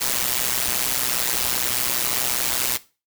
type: noise with amplitude modulation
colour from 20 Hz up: white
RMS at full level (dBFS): -19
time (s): 0-2.78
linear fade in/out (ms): 20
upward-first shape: sine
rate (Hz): 125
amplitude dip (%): 90
effects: noise-tail reverb RT60 0.3 s tail -17 dB re dry